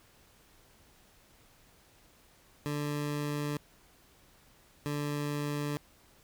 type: tone pair in turn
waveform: 20% pulse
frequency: 146.83 / 146.28 Hz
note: D3 / D3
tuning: 0 / -7 cents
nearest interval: unison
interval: 7 cents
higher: first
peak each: -27 dBFS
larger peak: neither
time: 2.66-3.57 / 4.86-5.77 s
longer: neither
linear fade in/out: 0 ms
effects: pink hiss -62 dBFS RMS until 6.23 s